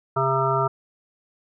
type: harmonic tone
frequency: 133.7 Hz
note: C3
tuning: 38 cents sharp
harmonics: 1 / 3 / 5 / 7 / 9 / 10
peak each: -26 / -26 / -26 / -26 / -26 / -26 dBFS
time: 0.16-0.68 s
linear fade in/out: 10 ms
effects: none